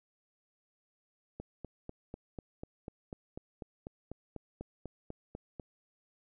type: click train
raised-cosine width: 2 ms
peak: -28 dBFS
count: 18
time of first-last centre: 1.4-5.598 s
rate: 4.05 Hz
effects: none